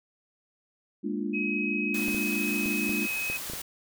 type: chord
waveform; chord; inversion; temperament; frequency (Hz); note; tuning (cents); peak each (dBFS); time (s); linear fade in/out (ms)
sine; Bb dominant seventh; third; equal with one note detuned; 207.7 / 233.8 / 293.7 / 349.2; Ab3 / Bb3 / D4 / F4; 0 / +5 / 0 / 0; -32 / -35 / -33 / -36; 1.03-3.07; 20
type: tone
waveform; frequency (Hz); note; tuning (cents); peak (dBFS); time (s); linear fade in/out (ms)
sine; 2543; D#7; +37; -29; 1.33-3.38; 20
type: noise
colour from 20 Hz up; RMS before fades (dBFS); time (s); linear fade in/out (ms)
white; -37; 1.94-3.62; 5
type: clicks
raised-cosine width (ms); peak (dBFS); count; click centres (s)
2; -25; 7; 2.083 / 2.146 / 2.659 / 2.894 / 3.3 / 3.499 / 3.535
effects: none